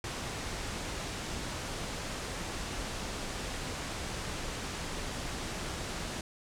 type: low-pass noise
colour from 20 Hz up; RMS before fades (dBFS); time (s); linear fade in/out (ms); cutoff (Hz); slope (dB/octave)
pink; -38; 0.04-6.21; 2; 8800; 24
effects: none